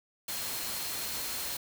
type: tone in noise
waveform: sine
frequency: 4216 Hz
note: C8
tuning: 12 cents sharp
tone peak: -44 dBFS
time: 0.28-1.57 s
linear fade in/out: 5 ms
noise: white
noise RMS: -36 dBFS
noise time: 0.28-1.57 s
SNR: -11 dB
effects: none